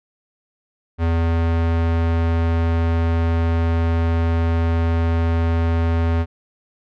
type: tone with low-pass filter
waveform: square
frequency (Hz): 83.1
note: E2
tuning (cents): +15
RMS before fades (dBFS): -18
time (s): 0.98-6.26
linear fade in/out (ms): 50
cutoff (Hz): 2400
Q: 0.64
effects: none